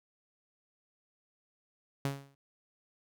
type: tone with exponential decay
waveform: sawtooth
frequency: 138.59 Hz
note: C#3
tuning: in tune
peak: -24 dBFS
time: 2.05-2.35 s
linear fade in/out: 2 ms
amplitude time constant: 65 ms
effects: none